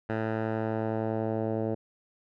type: tone with low-pass filter sweep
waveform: 10% pulse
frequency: 110.8 Hz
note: A2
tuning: 13 cents sharp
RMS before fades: -30 dBFS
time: 0.09-1.75 s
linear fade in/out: 10 ms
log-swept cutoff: 1600 to 570 Hz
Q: 1.3
effects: none